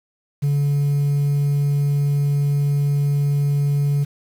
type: tone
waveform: sine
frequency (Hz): 143.2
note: D3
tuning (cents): -43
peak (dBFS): -13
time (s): 0.42-4.05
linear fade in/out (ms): 20
effects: tanh soft clip ceiling -15 dBFS + 7-bit